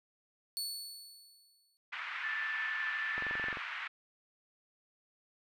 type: tone with exponential decay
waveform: sawtooth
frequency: 4435 Hz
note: C#8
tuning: in tune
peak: -31 dBFS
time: 0.57-1.77 s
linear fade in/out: 0 ms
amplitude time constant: 260 ms
type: band-pass noise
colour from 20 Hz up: white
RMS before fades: -41 dBFS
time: 1.92-3.88 s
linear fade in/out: 10 ms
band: 1200 to 2300 Hz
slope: 24 dB/octave
type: tone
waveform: sine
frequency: 1760 Hz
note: A6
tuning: in tune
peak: -35 dBFS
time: 2.23-3.53 s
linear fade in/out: 10 ms
type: click train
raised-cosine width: 1 ms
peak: -29 dBFS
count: 10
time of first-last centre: 3.18-3.571 s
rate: 23 Hz
effects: none